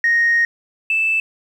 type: tone pair in turn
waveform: sine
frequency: 1864.7 / 2637 Hz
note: A#6 / E7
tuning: 0 / 0 cents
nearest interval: tritone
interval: 600 cents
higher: second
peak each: -11 / -14 dBFS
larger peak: first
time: 0.04-0.45 / 0.9-1.2 s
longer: first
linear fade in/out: 2 ms
effects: tanh soft clip ceiling -9 dBFS + 8-bit